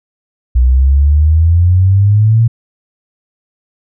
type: exponential sweep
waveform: sine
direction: up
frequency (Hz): 60.5 to 116.8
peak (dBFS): -5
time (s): 0.55-2.48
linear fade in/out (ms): 10
effects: none